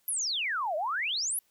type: exponential two-way sweep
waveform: sine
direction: down then up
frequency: 11800 to 587.3 to 11800 Hz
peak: -28 dBFS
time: 0.08-1.39 s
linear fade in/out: 2 ms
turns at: 0.76 s
effects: white hiss -70 dBFS RMS until 1.5 s